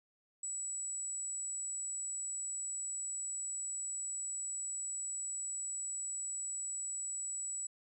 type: tone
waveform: sine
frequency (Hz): 7860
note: B8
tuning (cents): -9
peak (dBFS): -37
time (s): 0.43-7.67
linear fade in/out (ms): 5
effects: none